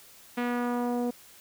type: tone with low-pass filter sweep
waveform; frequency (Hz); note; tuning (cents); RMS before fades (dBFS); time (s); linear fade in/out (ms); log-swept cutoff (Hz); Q
sawtooth; 242.8; B3; -29; -29; 0.37-1.11; 10; 2400 to 550; 1.4
effects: white hiss -53 dBFS RMS until 1.4 s